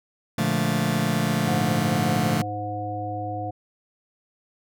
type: chord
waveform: sawtooth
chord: Bb major seventh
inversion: none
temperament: just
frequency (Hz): 116.54 / 145.68 / 174.81 / 218.5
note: Bb2 / D3 / F3 / A3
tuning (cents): 0 / -14 / +2 / -12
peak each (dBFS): -25 / -22 / -22 / -21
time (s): 0.38-2.42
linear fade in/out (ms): 5
type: harmonic tone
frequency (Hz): 103.83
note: G#2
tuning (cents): 0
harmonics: 1 / 3 / 5 / 7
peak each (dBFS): -32 / -35 / -36 / -30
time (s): 1.47-3.51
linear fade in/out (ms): 10
effects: none